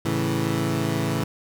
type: chord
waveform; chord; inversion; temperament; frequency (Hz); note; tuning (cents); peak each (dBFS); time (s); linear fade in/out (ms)
20% pulse; A major; none; equal; 110 / 138.59 / 164.81; A2 / C#3 / E3; 0 / 0 / 0; -22; 0.05-1.24; 5
effects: none